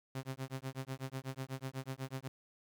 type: tone with tremolo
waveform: sawtooth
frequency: 132.6 Hz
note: C3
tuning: 23 cents sharp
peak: -33 dBFS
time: 0.15-2.28 s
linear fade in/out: 2 ms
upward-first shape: sine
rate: 8.1 Hz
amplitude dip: 100%
effects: 11-bit